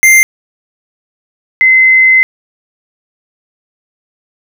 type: tone pair in turn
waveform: square / sine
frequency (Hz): 2093 / 2055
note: C7 / C7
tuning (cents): 0 / -32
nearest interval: unison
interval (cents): 32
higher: first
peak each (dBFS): -3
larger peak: neither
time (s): 0.03-0.23 / 1.61-2.23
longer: second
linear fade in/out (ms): 0
effects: none